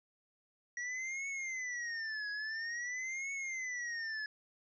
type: tone with vibrato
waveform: square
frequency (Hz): 1921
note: B6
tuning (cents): -48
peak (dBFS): -38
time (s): 0.77-4.26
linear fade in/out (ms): 2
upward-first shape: triangle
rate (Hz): 0.49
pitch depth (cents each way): 250
effects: resampled to 16000 Hz + 13-bit